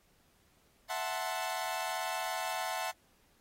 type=chord; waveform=sawtooth; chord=F# half-diminished seventh; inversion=third; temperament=equal; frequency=659.3 / 740 / 880 / 1046.5 Hz; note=E5 / F#5 / A5 / C6; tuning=0 / 0 / 0 / 0 cents; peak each=-36 / -34 / -35 / -38 dBFS; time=0.89-2.92 s; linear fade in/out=20 ms; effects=pink hiss -69 dBFS RMS until 3.4 s + AAC 48 kbps